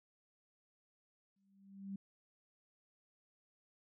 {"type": "tone with exponential growth", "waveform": "sine", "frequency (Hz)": 196, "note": "G3", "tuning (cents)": 0, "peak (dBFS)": -39, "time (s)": [1.36, 1.96], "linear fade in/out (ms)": 5, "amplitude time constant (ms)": 130, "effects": []}